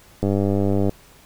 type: click train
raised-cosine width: 2 ms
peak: -8 dBFS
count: 67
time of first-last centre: 0.23-0.894 s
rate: 99.4 Hz
effects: pink hiss -50 dBFS RMS until 1.25 s